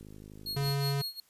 click train, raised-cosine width 3 ms, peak -36 dBFS, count 37, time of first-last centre 0.01-0.702 s, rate 52 Hz
45% pulse tone with tremolo, 4300 Hz, C8, 47 cents sharp, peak -32 dBFS, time 0.46-1.2 s, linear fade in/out 2 ms, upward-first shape sine, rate 5.5 Hz, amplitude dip 90%
square tone, 140 Hz, C#3, 18 cents sharp, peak -29 dBFS, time 0.56-1.02 s, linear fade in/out 10 ms
effects white hiss -66 dBFS RMS until 1.29 s + resampled to 32000 Hz

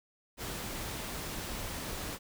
pink noise, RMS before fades -39 dBFS, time 0.37-2.19 s, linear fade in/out 50 ms, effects none

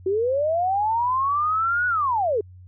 sine linear two-way sweep, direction up then down, 366.1 to 1480 to 392.5 Hz, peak -19 dBFS, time 0.06-2.41 s, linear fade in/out 5 ms, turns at 1.87 s, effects added 91 Hz sine -42 dBFS peak until 2.67 s

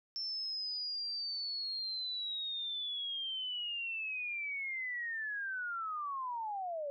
sine linear sweep, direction down, 5380 to 554.4 Hz, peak -36 dBFS, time 0.16-6.9 s, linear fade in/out 0 ms, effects none

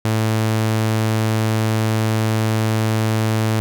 sawtooth tone, 110 Hz, A2, in tune, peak -12 dBFS, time 0.05-3.6 s, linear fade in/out 0 ms, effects none

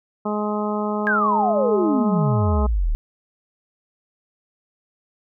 harmonic tone, 210 Hz, G#3, 19 cents sharp, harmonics 1 / 2 / 3 / 4 / 5 / 6, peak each -24 / -27 / -29 / -30 / -31 / -32 dBFS, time 0.25-2.67 s, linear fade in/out 10 ms
sine exponential sweep, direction down, 1661.2 to 34.65 Hz, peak -17 dBFS, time 1.07-2.95 s, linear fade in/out 0 ms
effects none

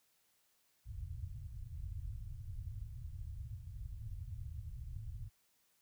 white low-pass noise, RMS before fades -45 dBFS, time 0.85-5.3 s, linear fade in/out 50 ms, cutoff 120 Hz, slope 48 dB/octave, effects white hiss -75 dBFS RMS until 5.81 s

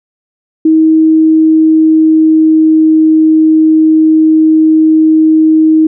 sine tone with pitch glide, 317.5 to 315.3 Hz, D#4 to D#4, +35 to +23 cents, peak -3 dBFS, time 0.65-5.87 s, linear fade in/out 5 ms, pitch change -12 cents, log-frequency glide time 0.95-3.03 s, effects none

